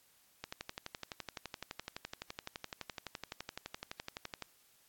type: click train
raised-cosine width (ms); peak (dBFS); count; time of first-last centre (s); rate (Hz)
0.2; -23; 48; 0.44-4.423; 11.8
effects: white hiss -68 dBFS RMS until 4.88 s + AAC 64 kbps